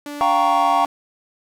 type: tone with pitch glide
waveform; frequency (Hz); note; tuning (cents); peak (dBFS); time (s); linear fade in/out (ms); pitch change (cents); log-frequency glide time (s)
sawtooth; 291 to 286; D4 to D4; -16 to -46; -25; 0.06-0.86; 2; -30; 0.26-0.68
type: chord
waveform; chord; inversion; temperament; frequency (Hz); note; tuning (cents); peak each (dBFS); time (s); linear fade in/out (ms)
triangle; G half-diminished seventh; third; equal with one note detuned; 698.5 / 779.9 / 932.3 / 1108.7; F5 / G5 / Bb5 / Db6; 0 / -9 / 0 / 0; -18; 0.21-0.85; 0
effects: none